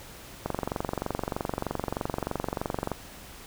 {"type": "click train", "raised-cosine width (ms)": 1, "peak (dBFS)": -14, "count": 58, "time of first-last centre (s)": [0.46, 2.917], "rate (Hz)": 23.2, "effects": ["pink hiss -46 dBFS RMS until 3.46 s"]}